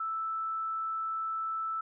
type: tone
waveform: sine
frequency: 1318.5 Hz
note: E6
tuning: in tune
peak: -31 dBFS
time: 0-1.81 s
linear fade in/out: 5 ms
effects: none